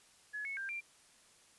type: tone with pitch steps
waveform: sine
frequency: 1696 / 2199 / 1586 / 2371 Hz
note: G#6 / C#7 / G6 / D7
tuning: +36 / -14 / +20 / +16 cents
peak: -38 dBFS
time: 0.33-0.81 s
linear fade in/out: 20 ms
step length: 120 ms
effects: white hiss -64 dBFS RMS until 1.58 s + resampled to 24000 Hz